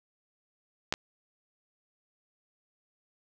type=clicks; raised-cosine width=0.2 ms; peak=-9 / -17 dBFS; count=2; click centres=0.925 / 0.939 s; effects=none